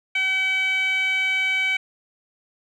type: tone with band-pass filter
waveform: 15% pulse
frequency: 762 Hz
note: G5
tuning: 49 cents flat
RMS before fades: -22 dBFS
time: 0.15-1.77 s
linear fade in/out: 5 ms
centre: 2400 Hz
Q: 5
effects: none